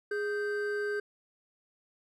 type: tone pair together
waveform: triangle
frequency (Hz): 414 / 1563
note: G#4 / G6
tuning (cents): -5 / -6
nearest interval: octave + major seventh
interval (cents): 2299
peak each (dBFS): -29 / -34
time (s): 0.11-1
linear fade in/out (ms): 5
effects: none